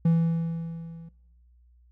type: tone with level ramp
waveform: triangle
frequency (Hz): 165.7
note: E3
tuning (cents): +9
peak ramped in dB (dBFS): -15 to -40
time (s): 0.05-1.09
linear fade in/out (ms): 5
effects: noise-tail reverb RT60 0.8 s tail -18 dB re dry + added 60 Hz sine -55 dBFS peak until 1.91 s